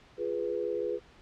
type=chord; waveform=sine; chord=F diminished; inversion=none; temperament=equal; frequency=349.2 / 415.3 / 493.9 Hz; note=F4 / Ab4 / Cb5; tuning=0 / 0 / 0 cents; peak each=-36 / -33 / -33 dBFS; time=0.17-1 s; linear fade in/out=50 ms; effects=pink hiss -57 dBFS RMS until 1.21 s + low-pass 4000 Hz 12 dB/octave